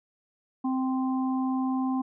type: harmonic tone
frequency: 260.7 Hz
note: C4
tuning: 6 cents flat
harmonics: 1 / 3 / 4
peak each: -25 / -35 / -37 dBFS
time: 0.64-2.02 s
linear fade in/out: 10 ms
effects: none